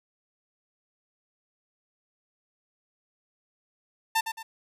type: tone with echo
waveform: sawtooth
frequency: 896 Hz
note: A5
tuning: 31 cents sharp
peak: -18 dBFS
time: 4.15-4.21 s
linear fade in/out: 10 ms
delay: 110 ms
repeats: 2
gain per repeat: -8 dB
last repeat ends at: 4.43 s
effects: none